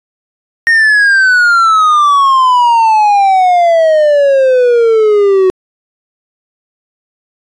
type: exponential sweep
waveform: triangle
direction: down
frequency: 1858 to 370 Hz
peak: -3 dBFS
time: 0.67-5.5 s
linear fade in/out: 0 ms
effects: resampled to 22050 Hz